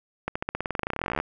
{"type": "accelerating click train", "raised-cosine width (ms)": 0.5, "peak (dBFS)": -12, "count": 28, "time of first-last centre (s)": [0.28, 1.2], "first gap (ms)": 75, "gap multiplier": 0.93, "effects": []}